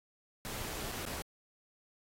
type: noise with dropouts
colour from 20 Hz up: pink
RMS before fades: -41 dBFS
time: 0.45-1.22 s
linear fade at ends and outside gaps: 0 ms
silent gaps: 0.916-0.92 / 1.053-1.063 s
effects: AAC 48 kbps